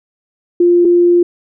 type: tone pair in turn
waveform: sine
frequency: 349.2 / 349.2 Hz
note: F4 / F4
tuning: 0 / 0 cents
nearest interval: unison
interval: 0 cents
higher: neither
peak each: -6 dBFS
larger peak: neither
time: 0.6-0.85 / 0.85-1.23 s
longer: second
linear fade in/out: 5 ms
effects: none